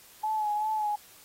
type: tone with vibrato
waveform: sine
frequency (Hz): 852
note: G#5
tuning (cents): +44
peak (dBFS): -26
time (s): 0.23-0.96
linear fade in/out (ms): 10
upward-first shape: sine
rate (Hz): 2.6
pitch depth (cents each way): 38
effects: white hiss -54 dBFS RMS until 1.24 s + AAC 48 kbps